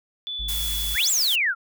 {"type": "tone with pitch glide", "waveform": "sine", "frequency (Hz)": [3473, 3425], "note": ["A7", "A7"], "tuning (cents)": [-23, -47], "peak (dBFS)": -28, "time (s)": [0.27, 1.1], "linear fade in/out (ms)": 0, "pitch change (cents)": -24, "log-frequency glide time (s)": [0.39, 0.61]}
{"type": "tone", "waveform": "triangle", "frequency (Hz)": 53.6, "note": "A1", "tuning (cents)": -45, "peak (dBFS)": -28, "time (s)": [0.39, 0.96], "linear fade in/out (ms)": 10}
{"type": "noise", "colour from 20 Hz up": "blue", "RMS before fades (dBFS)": -29, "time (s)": [0.48, 1.36], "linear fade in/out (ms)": 10}
{"type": "exponential two-way sweep", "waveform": "sine", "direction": "up then down", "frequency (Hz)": [1318.5, 7930, 1318.5], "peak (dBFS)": -19, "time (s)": [0.94, 1.55], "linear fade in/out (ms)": 50, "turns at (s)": 1.1}
{"effects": []}